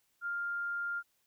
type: tone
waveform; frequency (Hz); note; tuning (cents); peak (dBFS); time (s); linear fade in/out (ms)
sine; 1400; F6; +4; -33; 0.21-1.03; 50
effects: white hiss -75 dBFS RMS until 1.26 s